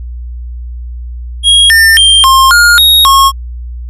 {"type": "tone with pitch steps", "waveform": "square", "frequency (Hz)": [3282, 1801, 3177, 1064, 1421, 3761, 1088], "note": ["G#7", "A6", "G7", "C6", "F6", "A#7", "C#6"], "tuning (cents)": [-21, 40, 23, 29, 30, 15, -33], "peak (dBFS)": -3, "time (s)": [1.43, 3.32], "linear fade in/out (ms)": 50, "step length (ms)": 270, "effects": ["added 60 Hz sine -19 dBFS peak until 3.89 s", "resampled to 32000 Hz"]}